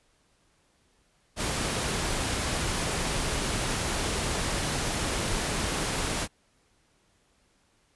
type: noise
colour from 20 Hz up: pink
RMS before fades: -29 dBFS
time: 1.36-6.28 s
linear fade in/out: 50 ms
effects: pink hiss -67 dBFS RMS until 7.95 s + resampled to 24000 Hz